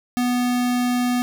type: tone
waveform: square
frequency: 246.3 Hz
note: B3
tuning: 5 cents flat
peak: -19 dBFS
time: 0.17-1.22 s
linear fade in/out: 0 ms
effects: none